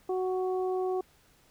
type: harmonic tone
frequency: 371 Hz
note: F#4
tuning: 5 cents sharp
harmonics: 1 / 2 / 3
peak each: -28 / -35 / -44 dBFS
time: 0.09-1.01 s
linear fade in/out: 5 ms
effects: pink hiss -63 dBFS RMS until 1.5 s